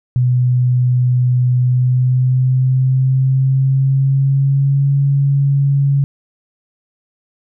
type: tone with pitch glide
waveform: sine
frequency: 125 to 139.5 Hz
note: B2 to C#3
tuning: +21 to +11 cents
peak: -10 dBFS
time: 0.16-6.04 s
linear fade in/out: 0 ms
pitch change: +190 cents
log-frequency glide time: 1.59-4.91 s
effects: none